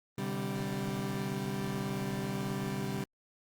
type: chord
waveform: 30% pulse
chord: C suspended second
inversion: none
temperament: equal with one note detuned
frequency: 128.42 / 146.83 / 196 Hz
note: C3 / D3 / G3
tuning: -32 / 0 / 0 cents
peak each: -36 / -37 / -33 dBFS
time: 0.18-3.04 s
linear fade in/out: 2 ms
effects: Opus 32 kbps